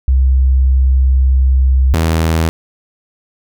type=tone pair in turn; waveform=sine / sawtooth; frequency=65.41 / 81.1 Hz; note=C2 / E2; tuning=0 / -28 cents; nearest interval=major third; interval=372 cents; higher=second; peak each=-7 dBFS; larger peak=neither; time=0.08-1.94 / 1.94-2.49 s; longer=first; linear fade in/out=0 ms; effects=none